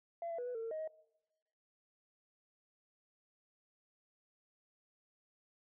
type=tone with pitch steps; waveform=sine; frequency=679 / 670 / 489.1 / 494.8 / 452.1 / 454.9 / 626 / 631 Hz; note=F5 / E5 / B4 / B4 / A4 / A#4 / D#5 / D#5; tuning=-49 / +28 / -17 / +3 / +47 / -42 / +10 / +24 cents; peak=-37 dBFS; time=0.22-0.876 s; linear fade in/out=2 ms; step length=82 ms; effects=noise-tail reverb RT60 1.0 s tail -23 dB re dry + tanh soft clip ceiling -35 dBFS